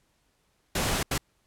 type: noise bursts at uneven times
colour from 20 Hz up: pink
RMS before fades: -27 dBFS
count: 2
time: 0.75-1.03 / 1.11-1.18 s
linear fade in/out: 5 ms
effects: pink hiss -70 dBFS RMS until 1.46 s + low-pass 12000 Hz 12 dB/octave